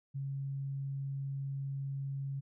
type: tone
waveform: sine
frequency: 137.5 Hz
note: C#3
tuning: 14 cents flat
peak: -35 dBFS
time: 0.14-2.41 s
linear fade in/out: 20 ms
effects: none